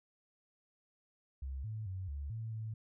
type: tone with pitch steps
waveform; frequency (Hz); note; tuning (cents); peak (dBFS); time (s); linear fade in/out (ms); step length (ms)
sine; 67 / 108.9 / 93.8 / 71.3 / 112 / 110.2; C2 / A2 / F#2 / C#2 / A2 / A2; +42 / -17 / +24 / +49 / +31 / +3; -38; 1.42-2.74; 5; 220
effects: none